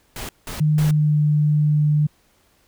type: noise bursts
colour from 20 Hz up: pink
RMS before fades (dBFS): -31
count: 3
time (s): 0.16-0.91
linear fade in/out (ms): 2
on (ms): 130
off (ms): 180
type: tone with pitch glide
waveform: sine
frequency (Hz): 152.3 to 149.86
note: D#3 to D3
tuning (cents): -37 to +35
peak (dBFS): -14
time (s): 0.6-2.07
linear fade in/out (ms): 10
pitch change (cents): -28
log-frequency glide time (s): 0.82-1.2
effects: pink hiss -60 dBFS RMS until 2.67 s